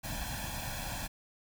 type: noise with comb filter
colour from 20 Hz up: pink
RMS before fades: -38 dBFS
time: 0.03-1.08 s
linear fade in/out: 20 ms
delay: 1.2 ms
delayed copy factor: +1
effects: none